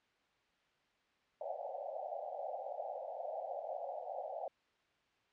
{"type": "band-pass noise", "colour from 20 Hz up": "pink", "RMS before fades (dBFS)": -43, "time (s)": [1.41, 4.48], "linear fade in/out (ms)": 2, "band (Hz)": [530, 800], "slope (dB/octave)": 96, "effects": ["white hiss -74 dBFS RMS until 5.32 s", "low-pass 3000 Hz 12 dB/octave"]}